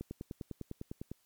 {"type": "click train", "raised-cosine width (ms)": 3, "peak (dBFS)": -27, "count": 12, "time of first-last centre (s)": [0.01, 1.116], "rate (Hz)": 9.95, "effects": ["white hiss -72 dBFS RMS until 1.25 s", "MP3 96 kbps"]}